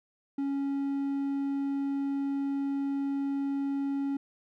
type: tone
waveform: triangle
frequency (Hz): 277.6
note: C#4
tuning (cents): +3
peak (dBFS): -26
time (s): 0.38-4.17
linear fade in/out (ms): 5
effects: none

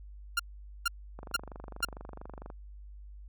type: tone bursts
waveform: sawtooth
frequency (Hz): 1396.9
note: F6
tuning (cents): 0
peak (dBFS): -22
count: 4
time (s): 0.37-1.85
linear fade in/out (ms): 5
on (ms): 25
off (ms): 460
type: click train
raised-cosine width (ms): 1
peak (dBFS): -30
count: 33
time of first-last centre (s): 1.19-2.501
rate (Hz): 24.4
effects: added 50 Hz sine -45 dBFS peak until 3.28 s

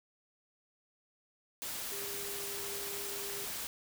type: tone in noise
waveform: sine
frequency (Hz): 402.1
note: G4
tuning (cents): +44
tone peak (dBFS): -45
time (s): 1.92-3.45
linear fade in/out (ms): 0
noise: white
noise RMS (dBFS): -40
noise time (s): 1.62-3.67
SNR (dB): -8
effects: none

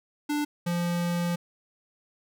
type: tone pair in turn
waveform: square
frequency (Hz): 294.8 / 173.33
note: D4 / F3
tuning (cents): +7 / -13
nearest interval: major sixth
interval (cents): 920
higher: first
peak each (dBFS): -26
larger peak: neither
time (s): 0.29-0.45 / 0.66-1.36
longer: second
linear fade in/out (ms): 10
effects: none

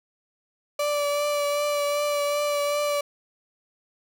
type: tone with vibrato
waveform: 35% pulse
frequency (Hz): 582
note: D5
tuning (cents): -16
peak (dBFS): -21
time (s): 0.79-3.01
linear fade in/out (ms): 5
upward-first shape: triangle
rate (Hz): 2.6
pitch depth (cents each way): 21
effects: none

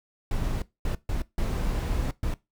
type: noise bursts at uneven times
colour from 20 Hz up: brown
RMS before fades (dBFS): -27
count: 5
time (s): 0.31-0.62 / 0.85-0.95 / 1.09-1.22 / 1.38-2.11 / 2.23-2.34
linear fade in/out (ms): 2
effects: noise-tail reverb RT60 0.2 s tail -19 dB re dry

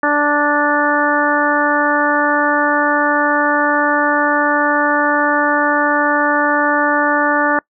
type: harmonic tone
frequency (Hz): 293.1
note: D4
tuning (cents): -3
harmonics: 1 / 2 / 3 / 4 / 5 / 6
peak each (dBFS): -19 / -19 / -19 / -19 / -19 / -19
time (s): 0.03-7.59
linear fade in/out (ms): 2
effects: noise-tail reverb RT60 0.1 s tail -25 dB re dry

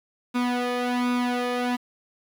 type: tone with flanger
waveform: sawtooth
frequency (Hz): 246.1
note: B3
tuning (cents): -6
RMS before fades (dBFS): -25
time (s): 0.34-1.77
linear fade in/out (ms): 20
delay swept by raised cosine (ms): 0.81 to 1.69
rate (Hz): 1.3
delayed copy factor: +0.8
effects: low-pass 4000 Hz 12 dB/octave + 8-bit

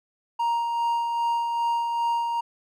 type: tone with tremolo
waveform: triangle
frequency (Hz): 936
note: A#5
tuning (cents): +7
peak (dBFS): -19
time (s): 0.39-2.41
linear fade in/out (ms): 10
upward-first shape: sine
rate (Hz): 2.5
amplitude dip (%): 35
effects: none

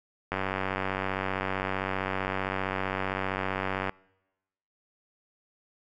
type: click train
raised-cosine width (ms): 0.5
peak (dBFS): -14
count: 342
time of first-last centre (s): 0.32-3.894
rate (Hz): 95.4
effects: noise-tail reverb RT60 1.0 s tail -26 dB re dry

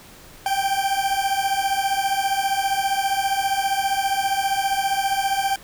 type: beating tone pair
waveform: 40% pulse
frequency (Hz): 777 / 792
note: G5 / G5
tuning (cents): -16 / +18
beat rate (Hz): 15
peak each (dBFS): -22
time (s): 0.46-5.56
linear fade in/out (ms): 2
effects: pink hiss -45 dBFS RMS until 5.63 s

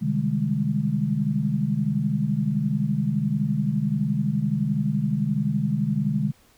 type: chord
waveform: sine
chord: Ab major seventh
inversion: first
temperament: equal with one note detuned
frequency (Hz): 130.81 / 152.27 / 196 / 207.7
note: C3 / Eb3 / G3 / Ab3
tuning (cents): 0 / -37 / 0 / 0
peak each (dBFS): -28 / -25 / -29 / -25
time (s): 0.01-6.32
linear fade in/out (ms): 20
effects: pink hiss -58 dBFS RMS until 6.57 s

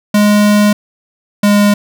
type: tone pair in turn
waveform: square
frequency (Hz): 207.7 / 205.3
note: G#3 / G#3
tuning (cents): 0 / -20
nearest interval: unison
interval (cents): 20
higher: first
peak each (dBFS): -7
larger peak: neither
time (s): 0.14-0.73 / 1.43-1.74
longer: first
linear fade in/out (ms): 5
effects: none

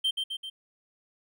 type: tone with echo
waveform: triangle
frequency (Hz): 3136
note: G7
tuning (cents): 0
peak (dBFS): -22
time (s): 0.04-0.11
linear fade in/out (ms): 10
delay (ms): 130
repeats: 3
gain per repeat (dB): -4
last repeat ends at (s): 0.5
effects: none

